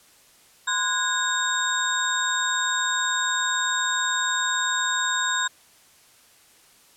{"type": "tone cluster", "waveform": "sine", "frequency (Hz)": [1029, 1467, 1637, 3713, 7470], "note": ["C6", "F#6", "G#6", "A#7", "A#8"], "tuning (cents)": [-29, -15, -25, -8, 3], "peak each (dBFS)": -28, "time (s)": [0.67, 5.48], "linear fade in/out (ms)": 10, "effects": ["white hiss -55 dBFS RMS until 6.96 s", "low-pass 12000 Hz 12 dB/octave"]}